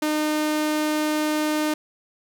sawtooth tone, 305 Hz, D#4, 34 cents flat, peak -17 dBFS, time 0.02-1.74 s, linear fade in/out 5 ms, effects none

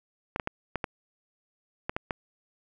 clicks, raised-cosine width 0.5 ms, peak -14 dBFS, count 8, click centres 0.361 / 0.398 / 0.474 / 0.757 / 0.842 / 1.895 / 1.965 / 2.108 s, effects none

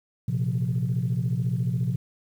sine chord, Bb suspended second, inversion none, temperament equal, 116.54 / 130.81 / 174.61 Hz, Bb2 / C3 / F3, 0 / 0 / 0 cents, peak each -26 / -25 / -28 dBFS, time 0.28-1.96 s, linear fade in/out 5 ms, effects tanh soft clip ceiling -17 dBFS + 9-bit

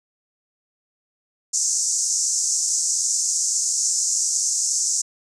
white band-pass noise, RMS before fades -22 dBFS, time 1.53-5.02 s, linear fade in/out 10 ms, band 5800 to 7700 Hz, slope 48 dB/octave, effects none

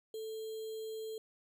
sine tone with sample-and-hold, 440 Hz, A4, in tune, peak -39 dBFS, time 0.14-1.18 s, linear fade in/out 2 ms, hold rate 3675 Hz, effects none

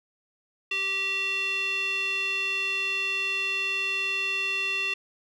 square tone with band-pass filter, 388.6 Hz, G4, 15 cents flat, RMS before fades -28 dBFS, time 0.71-4.94 s, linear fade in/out 5 ms, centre 2900 Hz, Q 9.5, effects none

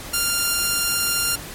5% pulse tone, 1395 Hz, F6, 2 cents flat, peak -7 dBFS, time 0.13-1.36 s, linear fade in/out 10 ms, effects pink hiss -35 dBFS RMS until 1.54 s + MP3 64 kbps

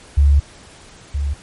sine tone pair in turn, 71.1 / 71.1 Hz, C#2 / C#2, +45 / +45 cents, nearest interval unison, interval 0 cents, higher neither, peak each -8 / -17 dBFS, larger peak first, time 0.17-0.4 / 1.14-1.34 s, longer first, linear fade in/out 10 ms, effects pink hiss -43 dBFS RMS until 1.42 s + MP3 48 kbps

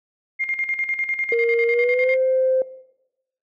sine tone with tremolo, 2120 Hz, C7, 22 cents sharp, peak -19 dBFS, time 0.39-2.17 s, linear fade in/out 20 ms, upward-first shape square, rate 10 Hz, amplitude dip 60%
sine tone with pitch glide, 466.2 to 520.3 Hz, A#4 to C5, 0 to -10 cents, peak -16 dBFS, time 1.32-2.62 s, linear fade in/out 2 ms, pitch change +190 cents, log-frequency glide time 1.67-2.13 s
effects noise-tail reverb RT60 0.9 s tail -18 dB re dry + tanh soft clip ceiling -8 dBFS

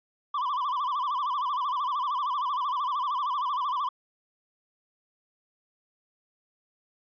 triangle tone with vibrato, 1079 Hz, C#6, 47 cents flat, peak -24 dBFS, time 0.34-3.89 s, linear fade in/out 5 ms, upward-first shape sine, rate 13 Hz, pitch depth 170 cents each way, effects resampled to 11025 Hz

